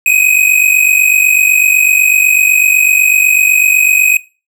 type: tone pair together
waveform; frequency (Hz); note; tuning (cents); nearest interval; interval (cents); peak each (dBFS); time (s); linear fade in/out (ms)
square; 2489 / 2537; D#7 / D#7; 0 / +33; unison; 33; -10; 0.06-4.17; 2
effects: noise-tail reverb RT60 0.3 s tail -19 dB re dry